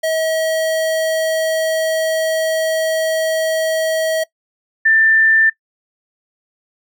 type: tone pair in turn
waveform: square / sine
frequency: 640 / 1781.2 Hz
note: D#5 / A6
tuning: +49 / +21 cents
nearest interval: octave + tritone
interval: 1772 cents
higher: second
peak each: -16 / -9 dBFS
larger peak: second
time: 0.03-4.24 / 4.85-5.5 s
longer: first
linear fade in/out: 10 ms
effects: noise-tail reverb RT60 0.1 s tail -21 dB re dry